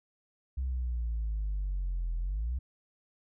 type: exponential two-way sweep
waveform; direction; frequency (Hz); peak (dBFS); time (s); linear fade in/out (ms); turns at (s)
sine; down then up; 66.4 to 41.2 to 66.4; -28; 0.57-2.59; 10; 2.17
effects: tanh soft clip ceiling -27 dBFS